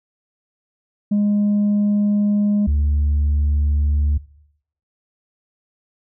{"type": "tone pair in turn", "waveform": "sine", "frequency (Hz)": [206.1, 73.18], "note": ["G#3", "D2"], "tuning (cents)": [-13, -6], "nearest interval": "octave + tritone", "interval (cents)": 1793, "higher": "first", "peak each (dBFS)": -12, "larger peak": "neither", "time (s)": [[1.11, 2.67], [2.67, 4.18]], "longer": "first", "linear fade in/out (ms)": 10, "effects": ["noise-tail reverb RT60 0.7 s tail -21 dB re dry", "tanh soft clip ceiling -13 dBFS"]}